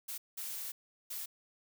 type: noise bursts at uneven times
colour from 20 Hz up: blue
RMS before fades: -41 dBFS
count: 3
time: 0.08-0.18 / 0.37-0.72 / 1.1-1.26 s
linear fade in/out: 10 ms
effects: none